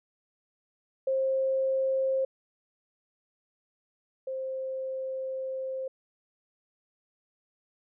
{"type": "tone pair in turn", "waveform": "sine", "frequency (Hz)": [531, 526.1], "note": ["C5", "C5"], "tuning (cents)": [25, 9], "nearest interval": "unison", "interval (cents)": 16, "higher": "first", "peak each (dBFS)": [-24, -31], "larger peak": "first", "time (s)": [[1.07, 2.25], [4.27, 5.88]], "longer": "second", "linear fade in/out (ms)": 5, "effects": []}